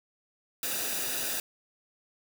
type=noise with comb filter; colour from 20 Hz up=white; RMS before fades=-32 dBFS; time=0.63-1.4 s; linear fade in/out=2 ms; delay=0.93 ms; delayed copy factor=-0.6; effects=none